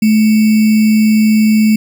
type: tone with sample-and-hold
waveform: sine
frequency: 216.4 Hz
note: A3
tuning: 29 cents flat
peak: -6 dBFS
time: 0.02-1.76 s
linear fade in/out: 5 ms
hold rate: 2450 Hz
effects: none